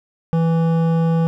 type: tone with hard clipping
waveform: triangle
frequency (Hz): 164.81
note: E3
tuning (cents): 0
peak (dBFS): -16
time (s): 0.33-1.27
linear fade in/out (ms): 0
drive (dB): 16
effects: none